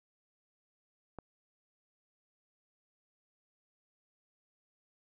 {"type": "click", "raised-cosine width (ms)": 1, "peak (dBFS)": -29, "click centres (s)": 1.187, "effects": []}